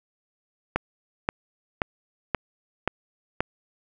click train, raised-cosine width 0.5 ms, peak -7 dBFS, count 6, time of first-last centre 0.76-3.406 s, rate 1.89 Hz, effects none

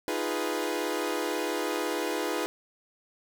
sawtooth chord, F half-diminished seventh, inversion third, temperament equal, 311.1 / 349.2 / 415.3 / 493.9 Hz, Eb4 / F4 / Ab4 / Cb5, 0 / 0 / 0 / 0 cents, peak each -30 dBFS, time 0.08-2.46 s, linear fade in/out 0 ms, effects none

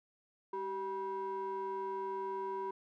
triangle ring-modulated tone, 293.7 Hz, D4, in tune, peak -31 dBFS, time 0.53-2.71 s, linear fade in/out 5 ms, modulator 679 Hz, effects none

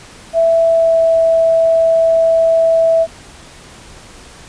sine tone with pitch glide, 661 to 656.4 Hz, E5 to E5, +5 to -8 cents, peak -8 dBFS, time 0.33-3.07 s, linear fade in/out 50 ms, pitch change -13 cents, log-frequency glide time 0.66-1.01 s, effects pink hiss -38 dBFS RMS until 4.48 s + resampled to 22050 Hz

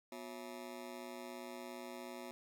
20% pulse ring-modulated tone, 304.1 Hz, D#4, 40 cents flat, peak -38 dBFS, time 0.12-2.31 s, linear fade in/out 0 ms, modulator 58.6 Hz, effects none

